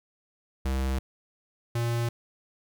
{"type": "tone pair in turn", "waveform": "square", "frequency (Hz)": [66, 117.81], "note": ["C2", "A#2"], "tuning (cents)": [16, 19], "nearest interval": "minor seventh", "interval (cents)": 1003, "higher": "second", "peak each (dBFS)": -26, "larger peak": "neither", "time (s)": [[0.65, 0.99], [1.75, 2.09]], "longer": "neither", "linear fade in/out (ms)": 5, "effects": ["11-bit"]}